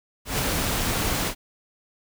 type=noise with ADSR envelope; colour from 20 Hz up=pink; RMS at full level=-23 dBFS; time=0.25-1.35 s; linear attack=140 ms; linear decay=5 ms; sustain=-2 dB; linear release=77 ms; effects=none